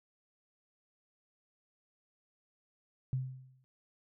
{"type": "tone with exponential decay", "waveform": "sine", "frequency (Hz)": 130, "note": "C3", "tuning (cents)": -11, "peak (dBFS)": -28, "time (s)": [3.13, 3.64], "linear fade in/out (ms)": 0, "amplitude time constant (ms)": 110, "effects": []}